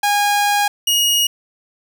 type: tone pair in turn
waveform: sawtooth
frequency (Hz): 819 / 2879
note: G#5 / F#7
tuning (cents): -24 / -48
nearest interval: octave + minor seventh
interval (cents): 2176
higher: second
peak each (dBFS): -10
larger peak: neither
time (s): 0.03-0.68 / 0.87-1.27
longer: first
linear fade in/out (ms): 5
effects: none